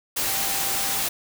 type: tone in noise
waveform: sine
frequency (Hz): 784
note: G5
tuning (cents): 0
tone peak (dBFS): -35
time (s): 0.26-1.03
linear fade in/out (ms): 10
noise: white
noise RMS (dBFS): -25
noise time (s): 0.16-1.09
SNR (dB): -13
effects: none